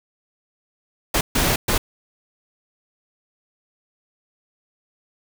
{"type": "noise bursts at uneven times", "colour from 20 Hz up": "pink", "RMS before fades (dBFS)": -19, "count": 3, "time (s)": [[1.14, 1.21], [1.35, 1.56], [1.68, 1.78]], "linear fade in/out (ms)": 5, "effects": []}